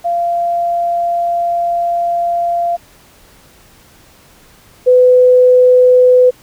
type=tone pair in turn; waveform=sine; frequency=690 / 502 Hz; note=F5 / B4; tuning=-21 / +28 cents; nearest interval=tritone; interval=551 cents; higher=first; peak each=-12 / -4 dBFS; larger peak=second; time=0.04-2.77 / 4.86-6.31 s; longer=first; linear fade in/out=20 ms; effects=pink hiss -45 dBFS RMS until 6.42 s